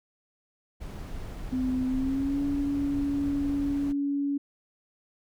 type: noise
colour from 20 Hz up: brown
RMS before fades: -37 dBFS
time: 0.8-3.93 s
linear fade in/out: 20 ms
type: tone with pitch glide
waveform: sine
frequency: 256.3 to 282.7 Hz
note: C4 to C#4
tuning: -36 to +34 cents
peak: -25 dBFS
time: 1.52-4.38 s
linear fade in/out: 10 ms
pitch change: +170 cents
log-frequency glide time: 1.87-2.39 s
effects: none